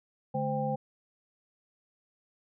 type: tone cluster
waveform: sine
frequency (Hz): 144.8 / 214.2 / 518 / 794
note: D3 / A3 / C5 / G5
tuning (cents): -24 / -46 / -17 / +22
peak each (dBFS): -34 / -35 / -33 / -33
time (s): 0.34-0.76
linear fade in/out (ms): 10
effects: none